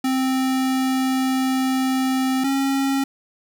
square tone pair in turn, 261.7 / 272.2 Hz, C4 / C#4, 0 / -31 cents, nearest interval minor second, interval 69 cents, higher second, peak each -19 dBFS, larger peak neither, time 0.04-2.44 / 2.44-3.04 s, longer first, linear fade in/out 5 ms, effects 9-bit

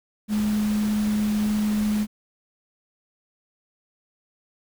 sine tone in noise, 211.1 Hz, G#3, 29 cents sharp, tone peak -20 dBFS, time 0.28-2.07 s, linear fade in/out 50 ms, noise pink, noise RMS -36 dBFS, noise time 0.28-2.07 s, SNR +13 dB, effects none

